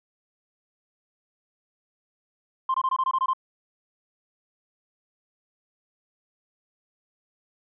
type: tone bursts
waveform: sine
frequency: 1049 Hz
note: C6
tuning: 4 cents sharp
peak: -19 dBFS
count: 9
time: 2.69-3.334 s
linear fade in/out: 5 ms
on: 52 ms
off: 22 ms
effects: tanh soft clip ceiling -17 dBFS